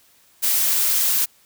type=noise; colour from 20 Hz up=blue; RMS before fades=-19 dBFS; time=0.42-1.26 s; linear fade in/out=20 ms; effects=white hiss -56 dBFS RMS until 1.45 s